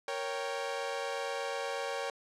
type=chord; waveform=sawtooth; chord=G diminished; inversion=first; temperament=equal; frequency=466.2 / 554.4 / 784 Hz; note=Bb4 / Db5 / G5; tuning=0 / 0 / 0 cents; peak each=-35 / -33 / -36 dBFS; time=0.08-2.1 s; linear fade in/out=2 ms; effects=low-pass 7000 Hz 12 dB/octave